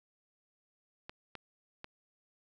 clicks, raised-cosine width 0.3 ms, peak -27 dBFS, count 3, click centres 1.095 / 1.353 / 1.844 s, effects none

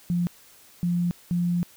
sine tone bursts at uneven times, 174.61 Hz, F3, in tune, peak -21 dBFS, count 3, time 0.1-0.27 / 0.83-1.11 / 1.31-1.63 s, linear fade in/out 0 ms, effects white hiss -53 dBFS RMS until 1.76 s

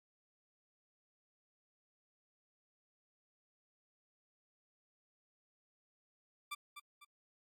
20% pulse tone with echo, 1174.7 Hz, D6, in tune, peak -35 dBFS, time 6.51-6.55 s, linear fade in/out 10 ms, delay 250 ms, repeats 2, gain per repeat -8 dB, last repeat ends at 7.05 s, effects AAC 64 kbps

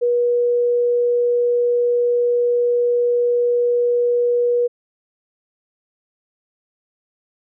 sine tone, 482.6 Hz, B4, 40 cents flat, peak -14 dBFS, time 0.01-4.68 s, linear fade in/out 20 ms, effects none

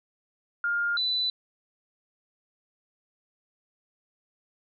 sine tone pair in turn, 1410 / 3988 Hz, F6 / B7, +16 / +16 cents, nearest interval octave + tritone, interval 1800 cents, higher second, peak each -24 dBFS, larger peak neither, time 0.64-0.97 / 0.97-1.3 s, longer neither, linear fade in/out 2 ms, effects none

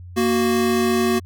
square tone pair together, 233.1 / 370.5 Hz, A#3 / F#4, 0 / +2 cents, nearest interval minor sixth, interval 802 cents, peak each -20 dBFS, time 0.16-1.2 s, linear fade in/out 20 ms, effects added 89 Hz sine -35 dBFS peak until 1.25 s

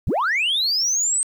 sine linear sweep, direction up, 35.06 to 8372 Hz, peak -16 dBFS, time 0.07-1.23 s, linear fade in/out 0 ms, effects tanh soft clip ceiling -16 dBFS + 9-bit

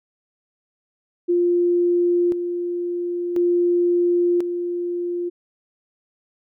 sine tone with tremolo, 350 Hz, F4, 4 cents sharp, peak -15 dBFS, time 1.28-5.3 s, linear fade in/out 20 ms, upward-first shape square, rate 0.48 Hz, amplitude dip 55%, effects none

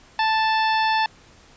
harmonic tone, 880 Hz, A5, in tune, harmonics 1 / 2 / 3 / 4 / 5 / 6, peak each -19 / -25 / -29 / -31 / -33 / -35 dBFS, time 0.19-1.06 s, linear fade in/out 2 ms, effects pink hiss -51 dBFS RMS until 1.56 s + resampled to 16000 Hz

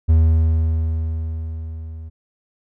triangle tone with level ramp, 80.3 Hz, E2, 45 cents flat, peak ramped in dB -7 to -29 dBFS, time 0.08-2.1 s, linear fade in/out 20 ms, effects none

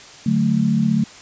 sine chord, D major, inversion none, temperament equal, 146.83 / 185 / 220 Hz, D3 / F#3 / A3, 0 / 0 / 0 cents, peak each -21 / -20 / -17 dBFS, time 0.26-1.04 s, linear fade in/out 5 ms, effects white hiss -41 dBFS RMS until 1.21 s + resampled to 16000 Hz

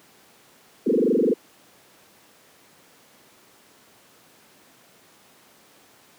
sine tone with frequency modulation, 349.5 Hz, F4, 1 cent sharp, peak -16 dBFS, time 0.86-1.34 s, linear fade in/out 10 ms, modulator 23.7 Hz, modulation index 5.7, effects pink hiss -54 dBFS RMS until 6.18 s + high-pass 200 Hz 12 dB/octave

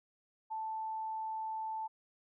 sine tone, 880 Hz, A5, in tune, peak -36 dBFS, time 0.5-1.88 s, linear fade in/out 20 ms, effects none

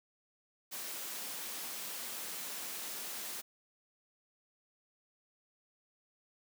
white high-pass noise, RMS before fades -42 dBFS, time 0.71-3.42 s, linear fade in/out 20 ms, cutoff 180 Hz, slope 24 dB/octave, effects none

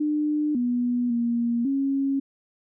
sine tone with pitch steps, 300.1 / 243.9 / 235.8 / 274 Hz, D4 / B3 / A#3 / C#4, +38 / -21 / +20 / -20 cents, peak -21 dBFS, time 0-2.2 s, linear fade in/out 10 ms, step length 550 ms, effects none

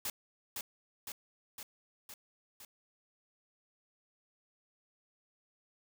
white noise with echo, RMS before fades -37 dBFS, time 0.05-0.1 s, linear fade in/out 2 ms, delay 510 ms, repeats 5, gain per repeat -3 dB, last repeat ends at 2.65 s, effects none

